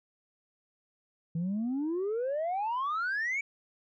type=exponential sweep; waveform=sine; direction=up; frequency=160 to 2307 Hz; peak=-27 dBFS; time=1.35-3.41 s; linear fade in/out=5 ms; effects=tanh soft clip ceiling -27 dBFS